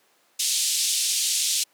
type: band-pass noise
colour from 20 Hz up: white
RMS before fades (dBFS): -24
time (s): 0.39-1.64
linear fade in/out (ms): 10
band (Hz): 3100 to 9400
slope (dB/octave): 24
effects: pink hiss -62 dBFS RMS until 1.73 s + high-pass 400 Hz 12 dB/octave